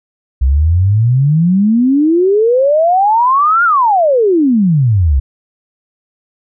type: exponential two-way sweep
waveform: sine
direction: up then down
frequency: 62.5 to 1441 to 62.5 Hz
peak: -7 dBFS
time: 0.41-5.2 s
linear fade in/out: 10 ms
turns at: 3.64 s
effects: none